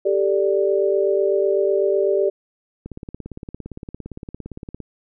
sine chord, G suspended second, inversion none, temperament equal, 392 / 440 / 587.3 Hz, G4 / A4 / D5, 0 / 0 / 0 cents, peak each -18 / -23 / -21 dBFS, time 0.05-2.3 s, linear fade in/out 10 ms
click train, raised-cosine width 3 ms, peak -20 dBFS, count 35, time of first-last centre 2.86-4.803 s, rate 17.5 Hz
effects none

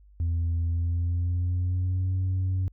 sine tone with pitch glide, 84 to 93.2 Hz, E2 to F#2, +33 to +13 cents, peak -21 dBFS, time 0.2-2.68 s, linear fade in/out 0 ms, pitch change +180 cents, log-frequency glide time 0.67-2.13 s, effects tanh soft clip ceiling -22 dBFS + added 50 Hz sine -51 dBFS peak until 2.72 s

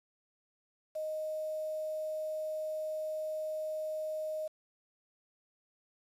sine tone with quantisation, 622.3 Hz, D#5, in tune, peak -34 dBFS, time 0.95-4.48 s, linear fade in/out 10 ms, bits 9, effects resampled to 32000 Hz

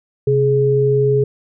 sine tone pair together, 132.04 / 419.2 Hz, C3 / G#4, +16 / +16 cents, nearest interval octave + minor sixth, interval 2000 cents, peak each -16 / -13 dBFS, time 0.27-1.24 s, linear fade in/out 5 ms, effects none

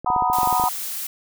clicks, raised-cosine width 2 ms, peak -18 dBFS, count 11, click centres 0.046 / 0.102 / 0.163 / 0.223 / 0.3 / 0.386 / 0.432 / 0.474 / 0.527 / 0.598 / 0.638 s
sine chord, B major seventh, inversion second, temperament equal with one note detuned, 740 / 922.7 / 987.8 / 1244.5 Hz, F#5 / A#5 / B5 / D#6, 0 / -18 / 0 / 0 cents, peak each -22 / -24 / -21 / -26 dBFS, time 0.06-0.69 s, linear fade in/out 5 ms
blue noise, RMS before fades -29 dBFS, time 0.33-1.07 s, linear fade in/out 2 ms
effects none

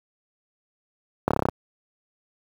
slowing click train, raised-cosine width 1 ms, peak -5 dBFS, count 8, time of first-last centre 1.28-1.487 s, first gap 27 ms, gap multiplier 1.03, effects high-pass 80 Hz 12 dB/octave + 7-bit

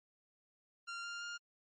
sawtooth tone with pitch steps, 1386 / 1397.3 / 1408.6 Hz, F6 / F6 / F6, -14 / 0 / +14 cents, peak -38 dBFS, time 0.87-1.38 s, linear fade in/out 20 ms, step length 170 ms, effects MP3 32 kbps

